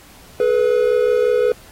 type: tone pair together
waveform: triangle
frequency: 426.7 / 492.2 Hz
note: G#4 / B4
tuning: +47 / -6 cents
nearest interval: major second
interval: 247 cents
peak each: -15 / -13 dBFS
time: 0.4-1.52 s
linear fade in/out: 2 ms
effects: pink hiss -45 dBFS RMS until 1.71 s + AAC 48 kbps